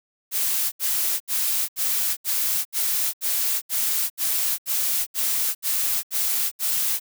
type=noise bursts; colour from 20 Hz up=blue; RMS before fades=-23 dBFS; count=14; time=0.31-6.999 s; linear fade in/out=50 ms; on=410 ms; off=73 ms; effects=none